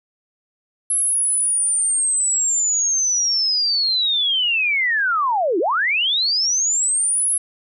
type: linear two-way sweep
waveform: sine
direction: down then up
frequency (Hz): 11030 to 311.2 to 11030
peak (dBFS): -16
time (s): 0.9-7.38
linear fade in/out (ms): 5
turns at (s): 5.59
effects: none